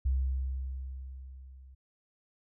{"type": "tone with level ramp", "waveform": "sine", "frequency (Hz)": 65.6, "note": "C2", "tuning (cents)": 5, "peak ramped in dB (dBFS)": [-24, -50], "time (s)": [0.05, 1.75], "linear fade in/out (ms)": 10, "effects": []}